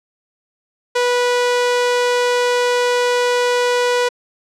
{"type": "tone", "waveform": "sawtooth", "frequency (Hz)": 490, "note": "B4", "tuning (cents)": -14, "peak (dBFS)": -10, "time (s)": [0.95, 4.09], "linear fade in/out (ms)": 10, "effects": ["low-pass 7000 Hz 12 dB/octave"]}